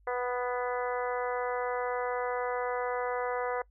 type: harmonic tone with a mistuned harmonic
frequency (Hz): 246.9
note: B3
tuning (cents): 0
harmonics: 2 / 3 / 4 / 5 / 6 / 7 / 8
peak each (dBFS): -32 / -36 / -38 / -40 / -42 / -43 / -44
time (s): 0.07-3.62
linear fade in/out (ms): 5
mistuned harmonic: 8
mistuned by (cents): +21
effects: noise-tail reverb RT60 0.1 s tail -22 dB re dry + added 50 Hz sine -59 dBFS peak until 3.7 s

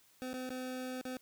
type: tone with dropouts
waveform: 25% pulse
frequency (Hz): 255.6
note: C4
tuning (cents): -40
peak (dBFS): -35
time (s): 0.22-1.17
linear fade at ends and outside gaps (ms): 0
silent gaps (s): 0.331-0.339 / 0.492-0.503 / 1.013-1.053
effects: white hiss -66 dBFS RMS until 1.21 s

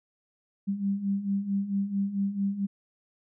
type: beating tone pair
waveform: sine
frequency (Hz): 195.2 / 199.7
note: G3 / G3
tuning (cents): -7 / +32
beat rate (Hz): 4.5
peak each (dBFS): -32 / -27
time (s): 0.67-2.67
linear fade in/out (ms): 20
effects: none

